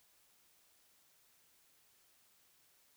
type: silence
effects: white hiss -70 dBFS RMS until 2.96 s